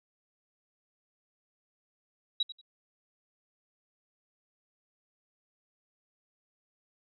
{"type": "tone with echo", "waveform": "sine", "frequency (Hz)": 3871, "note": "B7", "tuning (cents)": -35, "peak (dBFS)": -25, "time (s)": [2.4, 2.43], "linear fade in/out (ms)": 5, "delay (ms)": 92, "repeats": 2, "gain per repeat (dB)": -14, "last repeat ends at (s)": 2.614, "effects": []}